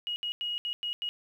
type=tone bursts at uneven times; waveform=sine; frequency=2892 Hz; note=F#7; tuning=40 cents flat; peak=-30 dBFS; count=6; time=0.07-0.16 / 0.23-0.32 / 0.41-0.58 / 0.65-0.73 / 0.83-0.93 / 1.02-1.09 s; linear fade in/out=0 ms; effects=10-bit